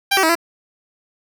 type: tone with pitch steps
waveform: 10% pulse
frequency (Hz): 790 / 384.3 / 320.8 / 337.8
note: G5 / G4 / E4 / E4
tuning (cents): +13 / -34 / -47 / +42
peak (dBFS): -5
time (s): 0.11-0.354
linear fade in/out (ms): 10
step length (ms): 61
effects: none